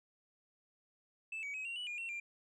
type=tone with pitch steps; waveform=sine; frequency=2632 / 2266 / 2544 / 2755 / 2951 / 2424 / 2719 / 2382 Hz; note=E7 / C#7 / D#7 / F7 / F#7 / D#7 / F7 / D7; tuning=-3 / +37 / +38 / -24 / -5 / -46 / -47 / +24 cents; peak=-37 dBFS; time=1.32-2.2 s; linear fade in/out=5 ms; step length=110 ms; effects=tanh soft clip ceiling -38 dBFS